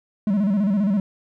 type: tone with vibrato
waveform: triangle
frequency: 201.1 Hz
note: G3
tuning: 44 cents sharp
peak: -15 dBFS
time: 0.27-1 s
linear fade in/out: 2 ms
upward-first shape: square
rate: 15 Hz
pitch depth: 97 cents each way
effects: none